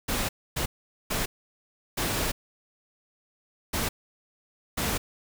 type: noise bursts at uneven times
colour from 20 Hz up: pink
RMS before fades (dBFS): -28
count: 6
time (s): 0.08-0.29 / 0.56-0.66 / 1.1-1.26 / 1.97-2.32 / 3.73-3.89 / 4.77-4.98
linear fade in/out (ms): 10
effects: none